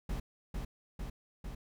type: noise with echo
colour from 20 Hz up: brown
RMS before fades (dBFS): -36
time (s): 0.09-0.2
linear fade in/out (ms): 5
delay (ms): 450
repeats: 3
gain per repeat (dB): -2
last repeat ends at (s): 1.55
effects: none